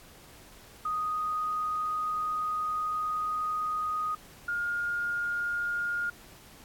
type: tone pair in turn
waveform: sine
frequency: 1244.5 / 1418.3 Hz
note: D#6 / F6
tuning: 0 / +26 cents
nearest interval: major second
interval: 226 cents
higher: second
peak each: -28 dBFS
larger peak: neither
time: 0.85-4.15 / 4.48-6.1 s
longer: first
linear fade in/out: 5 ms
effects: pink hiss -53 dBFS RMS until 6.64 s + AAC 64 kbps